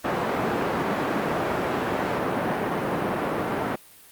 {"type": "band-pass noise", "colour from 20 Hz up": "pink", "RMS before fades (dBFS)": -26, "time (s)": [0.04, 3.76], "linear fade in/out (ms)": 10, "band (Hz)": [210, 1400], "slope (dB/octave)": 12, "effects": ["white hiss -50 dBFS RMS until 4.11 s", "Opus 48 kbps"]}